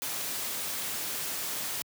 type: noise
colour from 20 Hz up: white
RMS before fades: -34 dBFS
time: 0.02-1.82 s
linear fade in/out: 0 ms
effects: high-pass 100 Hz 12 dB/octave